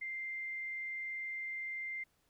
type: tone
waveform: sine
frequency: 2093 Hz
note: C7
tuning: in tune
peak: -38 dBFS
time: 0.01-2.04 s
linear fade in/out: 10 ms
effects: pink hiss -75 dBFS RMS until 2.29 s